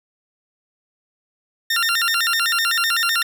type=tone with vibrato; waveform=20% pulse; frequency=1588 Hz; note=G6; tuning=22 cents sharp; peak=-12 dBFS; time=1.7-3.23 s; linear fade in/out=5 ms; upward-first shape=square; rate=7.9 Hz; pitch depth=240 cents each way; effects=none